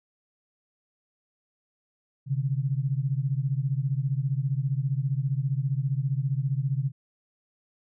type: beating tone pair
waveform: sine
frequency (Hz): 130.81 / 145.81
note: C3 / D3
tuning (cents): 0 / -12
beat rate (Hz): 15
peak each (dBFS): -26 / -28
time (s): 2.26-6.92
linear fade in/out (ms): 50
effects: none